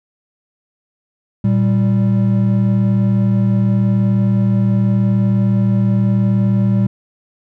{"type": "tone pair together", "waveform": "triangle", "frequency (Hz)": [115.76, 194.9], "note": ["A#2", "G3"], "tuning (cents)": [-12, -10], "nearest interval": "major sixth", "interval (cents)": 902, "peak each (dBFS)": -12, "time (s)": [1.44, 6.87], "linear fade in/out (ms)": 5, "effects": []}